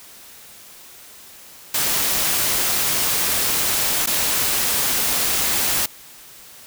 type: noise with dropouts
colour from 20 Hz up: white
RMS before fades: -20 dBFS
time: 1.74-5.86 s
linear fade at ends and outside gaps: 5 ms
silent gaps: 4.061-4.071 s
effects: white hiss -43 dBFS RMS until 6.66 s